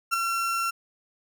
35% pulse tone with ADSR envelope, 1359 Hz, F6, 48 cents flat, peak -17 dBFS, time 0.11-0.71 s, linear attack 28 ms, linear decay 4 ms, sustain -6 dB, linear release 14 ms, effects none

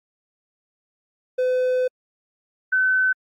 triangle / sine tone pair in turn, 507 / 1519.3 Hz, B4 / F#6, +45 / +45 cents, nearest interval octave + perfect fifth, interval 1900 cents, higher second, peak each -16 dBFS, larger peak neither, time 1.38-1.88 / 2.72-3.13 s, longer first, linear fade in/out 10 ms, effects AAC 64 kbps

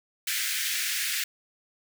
pink high-pass noise, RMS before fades -29 dBFS, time 0.27-1.24 s, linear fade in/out 5 ms, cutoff 1600 Hz, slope 48 dB/octave, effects none

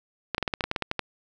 clicks, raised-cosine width 0.3 ms, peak -10 dBFS, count 12, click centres 0.347 / 0.381 / 0.427 / 0.478 / 0.538 / 0.608 / 0.64 / 0.714 / 0.762 / 0.823 / 0.914 / 0.993 s, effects none

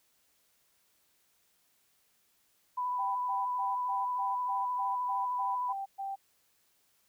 sine tone with vibrato, 993 Hz, B5, 9 cents sharp, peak -30 dBFS, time 2.77-5.73 s, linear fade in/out 10 ms, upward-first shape sine, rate 13 Hz, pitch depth 13 cents each way
sine tone bursts, 784 Hz, G5, in tune, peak -34 dBFS, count 11, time 2.98-6.16 s, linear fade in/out 20 ms, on 180 ms, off 120 ms
effects white hiss -71 dBFS RMS until 7.08 s

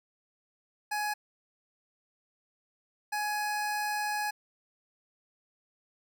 25% pulse tone bursts at uneven times, 838 Hz, G#5, 15 cents sharp, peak -26 dBFS, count 2, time 0.91-1.14 / 3.12-4.31 s, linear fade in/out 10 ms, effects none

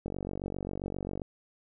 click train, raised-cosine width 2 ms, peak -22 dBFS, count 56, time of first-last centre 0.06-1.218 s, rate 47.5 Hz, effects none

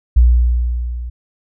sine tone with level ramp, 60.1 Hz, B1, 46 cents flat, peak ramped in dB -4 to -23 dBFS, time 0.16-1.1 s, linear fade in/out 10 ms, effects none

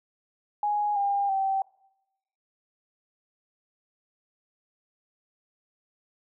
sine tone with pitch steps, 830.6 / 802.3 / 775 Hz, G#5 / G5 / G5, 0 / +40 / -20 cents, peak -23 dBFS, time 0.63-1.62 s, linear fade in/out 2 ms, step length 330 ms, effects noise-tail reverb RT60 0.9 s tail -23 dB re dry

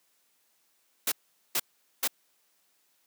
white noise bursts, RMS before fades -27 dBFS, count 3, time 1.07-2.077 s, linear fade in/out 5 ms, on 49 ms, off 430 ms, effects white hiss -70 dBFS RMS until 3.06 s + high-pass 200 Hz 12 dB/octave

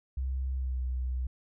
sine tone with pitch glide, 65.41 to 63.18 Hz, C2 to B1, 0 to +40 cents, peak -29 dBFS, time 0.17-1.27 s, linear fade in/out 5 ms, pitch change -60 cents, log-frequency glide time 0.54-0.79 s, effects none

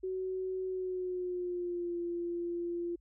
sine tone with pitch glide, 374.2 to 345.1 Hz, F#4 to F4, +20 to -21 cents, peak -33 dBFS, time 0.03-2.96 s, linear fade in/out 10 ms, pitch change -141 cents, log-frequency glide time 0.67-1.98 s, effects added 52 Hz sine -62 dBFS peak until 3 s

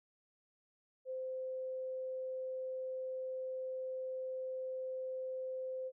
sine tone, 518 Hz, C5, 17 cents flat, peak -38 dBFS, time 1.05-5.92 s, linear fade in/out 50 ms, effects none

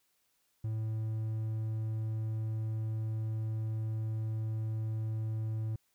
triangle tone, 110 Hz, A2, in tune, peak -30 dBFS, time 0.64-5.76 s, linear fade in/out 5 ms, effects white hiss -75 dBFS RMS until 5.94 s

